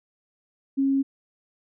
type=tone; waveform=sine; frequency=272.4 Hz; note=C#4; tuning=30 cents flat; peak=-19 dBFS; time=0.77-1.03 s; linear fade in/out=20 ms; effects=none